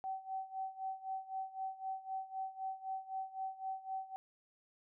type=tone with tremolo; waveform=sine; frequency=765 Hz; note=G5; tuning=42 cents flat; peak=-36 dBFS; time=0.04-4.16 s; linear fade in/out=0 ms; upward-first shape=sine; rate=3.9 Hz; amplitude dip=85%; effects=none